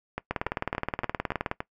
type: two click trains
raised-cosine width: 0.5 ms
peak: -12 / -15 dBFS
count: 24 / 6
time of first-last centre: 0.31-1.514 / 0.18-1.605 s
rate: 19.1 / 3.51 Hz
effects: noise-tail reverb RT60 0.1 s tail -20 dB re dry